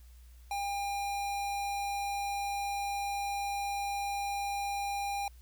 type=tone; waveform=square; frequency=803 Hz; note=G5; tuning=41 cents sharp; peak=-33 dBFS; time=0.51-5.28 s; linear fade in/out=2 ms; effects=added 60 Hz sine -51 dBFS peak until 5.41 s + white hiss -66 dBFS RMS until 5.41 s